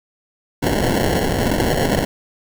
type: noise with sample-and-hold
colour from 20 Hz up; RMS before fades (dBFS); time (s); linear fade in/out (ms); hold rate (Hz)
white; -18; 0.62-2.05; 10; 1225
effects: none